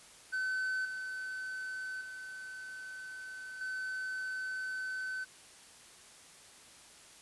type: tone with level steps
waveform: triangle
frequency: 1522 Hz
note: F#6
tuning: 48 cents sharp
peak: -30 / -36 / -41 / -34 dBFS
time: 0.32-5.25 s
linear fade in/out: 20 ms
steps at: 0.85 / 2.01 / 3.61 s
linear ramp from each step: 2 ms
effects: white hiss -56 dBFS RMS until 7.21 s + resampled to 24000 Hz